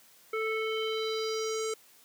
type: tone with low-pass filter sweep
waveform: square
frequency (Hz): 440.1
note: A4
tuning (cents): 0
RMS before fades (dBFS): -32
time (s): 0.33-1.74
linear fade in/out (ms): 5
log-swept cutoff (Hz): 1900 to 7800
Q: 3.8
effects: white hiss -59 dBFS RMS until 2.04 s + high-pass 150 Hz 12 dB/octave